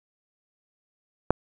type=click; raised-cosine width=1 ms; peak=-4 dBFS; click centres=1.306 s; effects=none